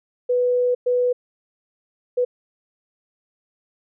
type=tone bursts at uneven times; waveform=sine; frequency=493.9 Hz; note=B4; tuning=in tune; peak=-16 dBFS; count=3; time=0.29-0.75 / 0.86-1.13 / 2.17-2.25 s; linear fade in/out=10 ms; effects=none